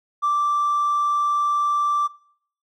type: tone with hard clipping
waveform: sine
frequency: 1172 Hz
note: D6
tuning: 4 cents flat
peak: -18 dBFS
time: 0.22-2.08 s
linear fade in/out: 20 ms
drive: 1 dB
effects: noise-tail reverb RT60 0.6 s tail -21 dB re dry